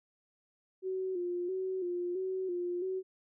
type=tone with vibrato; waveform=sine; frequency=364.4 Hz; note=F#4; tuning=26 cents flat; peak=-32 dBFS; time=0.82-3.03 s; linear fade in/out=50 ms; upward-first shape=square; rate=1.5 Hz; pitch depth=54 cents each way; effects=none